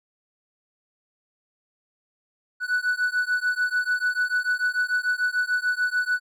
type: beating tone pair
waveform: triangle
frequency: 1480 / 1486.8 Hz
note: F#6 / F#6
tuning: 0 / +8 cents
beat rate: 6.8 Hz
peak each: -23 dBFS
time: 2.6-6.2 s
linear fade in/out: 50 ms
effects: none